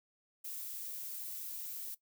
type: noise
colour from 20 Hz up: violet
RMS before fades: -43 dBFS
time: 0.44-1.95 s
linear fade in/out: 10 ms
effects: noise-tail reverb RT60 0.1 s tail -18 dB re dry